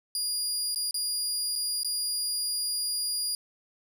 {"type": "tone with dropouts", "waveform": "25% pulse", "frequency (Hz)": 4845, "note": "D#8", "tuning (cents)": -47, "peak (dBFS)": -23, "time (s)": [0.15, 3.35], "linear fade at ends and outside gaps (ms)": 1, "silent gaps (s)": [[0.747, 0.759], [0.91, 0.943], [1.555, 1.559], [1.833, 1.846]], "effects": []}